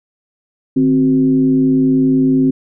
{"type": "tone with frequency modulation", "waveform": "sine", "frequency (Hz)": 262.9, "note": "C4", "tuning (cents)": 8, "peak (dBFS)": -9, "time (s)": [0.76, 2.51], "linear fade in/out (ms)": 10, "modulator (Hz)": 110, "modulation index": 0.53, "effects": []}